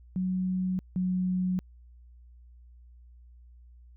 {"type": "tone pair in turn", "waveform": "sine", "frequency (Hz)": [185, 183.51], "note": ["F#3", "F#3"], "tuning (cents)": [0, -14], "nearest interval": "unison", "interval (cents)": 14, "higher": "first", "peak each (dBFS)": [-26, -25], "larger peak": "second", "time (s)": [[0.16, 0.79], [0.96, 1.59]], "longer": "neither", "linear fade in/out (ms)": 0, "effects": ["added 60 Hz sine -50 dBFS peak until 3.96 s"]}